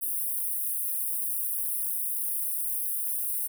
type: high-pass noise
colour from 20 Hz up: white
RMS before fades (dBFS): -30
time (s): 0.01-3.48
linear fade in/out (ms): 20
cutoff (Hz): 9100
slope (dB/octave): 96
effects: none